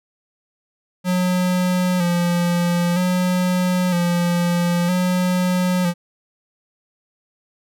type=tone with vibrato; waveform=square; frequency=177.7 Hz; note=F3; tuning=30 cents sharp; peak=-17 dBFS; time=1.04-5.94 s; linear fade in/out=50 ms; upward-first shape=square; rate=0.52 Hz; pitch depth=37 cents each way; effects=none